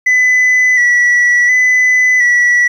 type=tone with vibrato; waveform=sine; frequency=1975.5 Hz; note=B6; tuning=in tune; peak=-4 dBFS; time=0.06-2.68 s; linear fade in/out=10 ms; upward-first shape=square; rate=0.7 Hz; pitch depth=26 cents each way; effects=tanh soft clip ceiling -6 dBFS + 7-bit